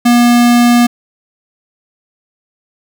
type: tone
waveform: square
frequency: 240 Hz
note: B3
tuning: 49 cents flat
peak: -6 dBFS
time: 0.05-0.87 s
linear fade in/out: 10 ms
effects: none